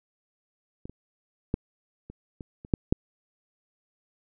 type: clicks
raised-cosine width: 3 ms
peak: -26 / -30 / -12 / -28 / -26 / -29 / -8 / -7 dBFS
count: 8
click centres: 0.855 / 0.896 / 1.541 / 2.1 / 2.408 / 2.649 / 2.738 / 2.925 s
effects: none